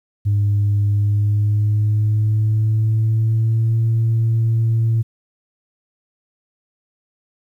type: tone with pitch glide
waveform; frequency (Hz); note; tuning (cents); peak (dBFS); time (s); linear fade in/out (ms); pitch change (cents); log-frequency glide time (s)
sine; 102.3 to 113.51; G#2 to A#2; -26 to -46; -12; 0.25-5.03; 20; +180; 0.89-3.78
effects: tanh soft clip ceiling -11 dBFS + 9-bit